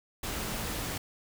sine tone in noise, 220 Hz, A3, in tune, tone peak -43 dBFS, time 0.38-0.66 s, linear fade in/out 5 ms, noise pink, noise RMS -35 dBFS, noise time 0.23-0.98 s, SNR -11 dB, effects none

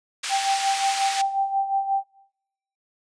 pink band-pass noise, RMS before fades -29 dBFS, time 0.23-1.22 s, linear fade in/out 10 ms, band 1900 to 8700 Hz, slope 12 dB/octave
sine tone with tremolo, 784 Hz, G5, in tune, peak -18 dBFS, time 0.29-2.04 s, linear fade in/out 50 ms, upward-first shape sine, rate 5.6 Hz, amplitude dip 65%
effects noise-tail reverb RT60 0.8 s tail -22 dB re dry + resampled to 22050 Hz

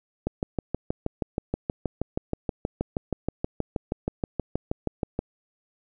click train, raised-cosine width 2 ms, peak -12 dBFS, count 32, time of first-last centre 0.27-5.191 s, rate 6.3 Hz, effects none

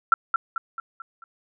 sine tone with echo, 1354 Hz, E6, 46 cents sharp, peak -11 dBFS, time 0.12-0.14 s, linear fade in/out 2 ms, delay 220 ms, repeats 5, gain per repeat -6 dB, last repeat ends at 1.24 s, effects none

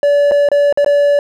triangle tone with dropouts, 575 Hz, D5, 37 cents flat, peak -6 dBFS, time 0.03-1.19 s, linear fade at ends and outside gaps 1 ms, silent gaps 0.312-0.318 / 0.488-0.516 / 0.726-0.774 / 0.846-0.862 s, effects none

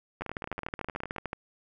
two click trains, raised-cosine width 0.5 ms, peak -22 / -18 dBFS, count 19 / 16, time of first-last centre 0.21-1.162 / 0.22-1.331 s, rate 18.9 / 13.5 Hz, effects none

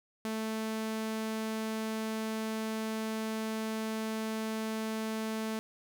sawtooth tone, 220 Hz, A3, in tune, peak -29 dBFS, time 0.25-5.59 s, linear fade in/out 0 ms, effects none

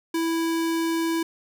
square tone, 329.6 Hz, E4, in tune, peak -23 dBFS, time 0.14-1.23 s, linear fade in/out 5 ms, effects none

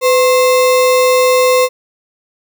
sine tone with sample-and-hold, 505 Hz, B4, 39 cents sharp, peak -7 dBFS, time 0.01-1.69 s, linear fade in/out 50 ms, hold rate 1575 Hz, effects none

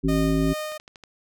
harmonic tone, 54.1 Hz, A1, 29 cents flat, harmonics 1 / 3 / 5 / 7, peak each -26 / -24 / -22 / -28 dBFS, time 0.03-0.54 s, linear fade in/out 20 ms
sawtooth tone with tremolo, 614 Hz, D#5, 23 cents flat, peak -24 dBFS, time 0.08-0.78 s, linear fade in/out 10 ms, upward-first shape sine, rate 2.5 Hz, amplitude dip 40%
click train, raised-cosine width 0.2 ms, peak -26 dBFS, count 5, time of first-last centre 0.72-1.037 s, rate 12.6 Hz
effects none

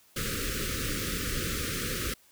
pink band-stop noise, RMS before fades -32 dBFS, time 0.16-2.14 s, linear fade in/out 5 ms, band 540 to 1200 Hz, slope 96 dB/octave, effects white hiss -61 dBFS RMS until 2.31 s

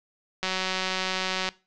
click train, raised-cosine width 0.2 ms, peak -10 dBFS, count 199, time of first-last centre 0.43-1.489 s, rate 187 Hz, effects noise-tail reverb RT60 0.3 s tail -20 dB re dry + low-pass 6000 Hz 12 dB/octave

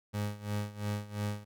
30% pulse tone with tremolo, 103.83 Hz, G#2, in tune, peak -28 dBFS, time 0.13-1.45 s, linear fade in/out 20 ms, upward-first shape sine, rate 2.9 Hz, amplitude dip 85%, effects none

